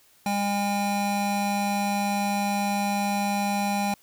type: tone pair together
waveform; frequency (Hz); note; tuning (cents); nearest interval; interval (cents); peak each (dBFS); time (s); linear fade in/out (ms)
square; 202.2 / 808.8; G#3 / G#5; -46 / -46; 2 octaves; 2400; -27; 0.26-3.94; 2
effects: white hiss -59 dBFS RMS until 4.02 s